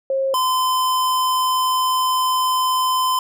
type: tone pair in turn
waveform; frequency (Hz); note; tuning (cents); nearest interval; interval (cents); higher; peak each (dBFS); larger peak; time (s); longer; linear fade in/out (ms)
sine / square; 537 / 1024.9; C5 / C6; +45 / -36; major seventh; 1119; second; -17; neither; 0.1-0.34 / 0.34-3.19; second; 2
effects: none